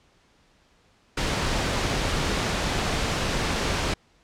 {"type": "noise", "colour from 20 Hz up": "pink", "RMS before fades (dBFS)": -25, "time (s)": [1.17, 3.94], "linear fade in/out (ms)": 5, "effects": ["pink hiss -61 dBFS RMS until 4.23 s", "low-pass 6000 Hz 12 dB/octave"]}